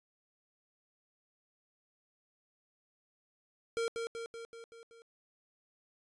square tone with echo, 460.9 Hz, A#4, 20 cents flat, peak -32 dBFS, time 3.77-3.88 s, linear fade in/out 0 ms, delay 190 ms, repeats 6, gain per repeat -4 dB, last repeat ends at 5.02 s, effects resampled to 22050 Hz

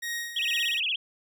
sawtooth tone with tremolo, 1878 Hz, A#6, 12 cents sharp, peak -26 dBFS, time 0.02-0.8 s, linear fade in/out 10 ms, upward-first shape sine, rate 2.2 Hz, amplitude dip 65%
sine tone with vibrato, 2916 Hz, F#7, 26 cents flat, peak -25 dBFS, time 0.36-0.96 s, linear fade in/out 5 ms, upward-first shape sine, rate 17 Hz, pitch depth 270 cents each way
effects none

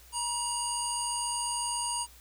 harmonic tone, 954 Hz, A#5, 40 cents sharp, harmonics 1 / 3 / 5 / 7 / 9 / 10, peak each -34 / -40 / -39 / -40 / -35 / -37 dBFS, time 0.12-2.07 s, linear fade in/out 50 ms, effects added 60 Hz sine -55 dBFS peak until 2.2 s + white hiss -56 dBFS RMS until 2.2 s

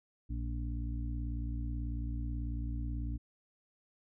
harmonic tone, 58.27 Hz, A#1, in tune, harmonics 1 / 2 / 4 / 5, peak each -35 / -41 / -47 / -46 dBFS, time 0.29-3.18 s, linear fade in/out 20 ms, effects none

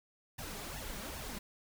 pink noise with flanger, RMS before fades -43 dBFS, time 0.38-1.39 s, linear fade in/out 10 ms, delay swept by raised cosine 1.1 to 5 ms, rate 2.5 Hz, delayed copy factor +0.65, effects none

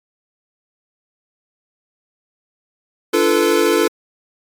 square chord, B half-diminished seventh, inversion first, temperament equal with one note detuned, 293.7 / 343.2 / 440 / 493.9 Hz, D4 / F4 / A4 / B4, 0 / -30 / 0 / 0 cents, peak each -22 / -18 / -17 / -21 dBFS, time 3.13-3.88 s, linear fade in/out 10 ms, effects AAC 64 kbps

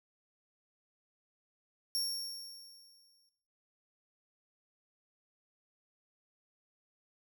sawtooth tone with exponential decay, 5510 Hz, F8, 24 cents flat, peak -28 dBFS, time 1.95-3.29 s, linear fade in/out 0 ms, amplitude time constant 290 ms, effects noise-tail reverb RT60 1.0 s tail -17 dB re dry

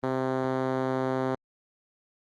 5% pulse tone with band-pass filter, 130.81 Hz, C3, in tune, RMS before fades -28 dBFS, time 0.03-1.35 s, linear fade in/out 5 ms, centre 310 Hz, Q 0.77, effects Opus 24 kbps

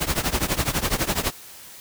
pink noise with tremolo, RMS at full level -20 dBFS, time 0-1.32 s, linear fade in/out 20 ms, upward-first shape triangle, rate 12 Hz, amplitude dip 95%, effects white hiss -43 dBFS RMS until 1.8 s

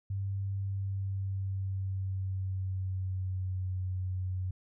sine tone with pitch glide, 98 to 92.61 Hz, G2 to F#2, 0 to +2 cents, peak -31 dBFS, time 0.1-4.51 s, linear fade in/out 5 ms, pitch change -98 cents, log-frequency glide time 0.6-3.79 s, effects none

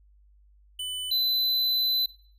square tone pair in turn, 3000 / 4019 Hz, F#7 / B7, +23 / +30 cents, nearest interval perfect fourth, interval 507 cents, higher second, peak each -31 / -23 dBFS, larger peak second, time 0.79-1.11 / 1.11-2.06 s, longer second, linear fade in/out 5 ms, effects noise-tail reverb RT60 0.5 s tail -18 dB re dry + added 50 Hz sine -55 dBFS peak until 2.38 s

